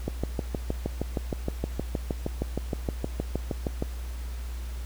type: click train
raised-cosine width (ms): 2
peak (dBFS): -14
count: 25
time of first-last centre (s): 0.08-3.824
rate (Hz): 6.41
effects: added 60 Hz sine -32 dBFS peak until 4.85 s + pink hiss -48 dBFS RMS until 4.85 s